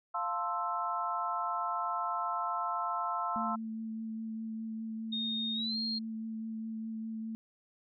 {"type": "chord", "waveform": "sine", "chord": "F major seventh", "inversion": "none", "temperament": "equal with one note detuned", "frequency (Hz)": [698.5, 886.1, 1046.5, 1318.5], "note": ["F5", "A5", "C6", "E6"], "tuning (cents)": [0, 12, 0, 0], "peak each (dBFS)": [-38, -39, -36, -35], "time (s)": [0.14, 3.56], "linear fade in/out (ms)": 10}
{"type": "tone with vibrato", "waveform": "sine", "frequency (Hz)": 222.2, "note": "A3", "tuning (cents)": 17, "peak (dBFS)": -36, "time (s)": [3.36, 7.35], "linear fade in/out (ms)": 0, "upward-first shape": "triangle", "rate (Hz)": 4.9, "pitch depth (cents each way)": 15}
{"type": "tone with pitch glide", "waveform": "sine", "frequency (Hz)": [3698, 4223], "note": ["A#7", "C8"], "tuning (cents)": [-15, 15], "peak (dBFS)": -33, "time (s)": [5.12, 5.99], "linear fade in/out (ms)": 10, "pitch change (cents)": 230, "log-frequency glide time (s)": [5.54, 5.77]}
{"effects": []}